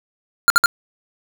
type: tone bursts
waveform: square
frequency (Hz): 1400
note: F6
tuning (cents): +4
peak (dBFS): -9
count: 3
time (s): 0.48-0.659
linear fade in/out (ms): 0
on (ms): 21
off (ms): 58
effects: none